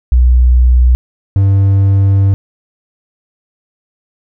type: tone pair in turn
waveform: sine / triangle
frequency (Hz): 61.74 / 98.01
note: B1 / G2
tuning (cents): 0 / 0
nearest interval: minor sixth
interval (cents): 800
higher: second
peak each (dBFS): -4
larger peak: neither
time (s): 0.12-0.95 / 1.36-2.34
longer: second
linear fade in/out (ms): 0
effects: none